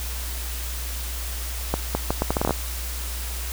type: accelerating click train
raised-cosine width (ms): 1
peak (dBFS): -7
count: 11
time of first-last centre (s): 1.74-2.508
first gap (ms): 210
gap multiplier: 0.74
effects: added 60 Hz sine -29 dBFS peak until 3.52 s + white hiss -34 dBFS RMS until 3.52 s